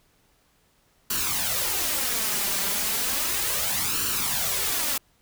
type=noise with flanger; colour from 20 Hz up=white; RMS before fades=-26 dBFS; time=1.1-4.98 s; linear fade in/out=5 ms; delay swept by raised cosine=0.69 to 5.09 ms; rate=0.34 Hz; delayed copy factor=+0.65; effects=pink hiss -64 dBFS RMS until 5.21 s